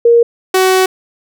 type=tone pair in turn; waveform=sine / sawtooth; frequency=469.3 / 375.2 Hz; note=A#4 / F#4; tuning=+12 / +24 cents; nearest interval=major third; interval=388 cents; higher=first; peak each=-4 dBFS; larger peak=neither; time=0.05-0.23 / 0.54-0.86 s; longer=second; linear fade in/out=5 ms; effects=none